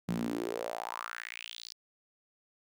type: tone with high-pass filter sweep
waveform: sawtooth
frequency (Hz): 57.6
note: A#1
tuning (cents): -20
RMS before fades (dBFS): -38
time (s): 0.08-1.73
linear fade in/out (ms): 10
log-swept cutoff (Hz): 170 to 5000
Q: 4.9
effects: none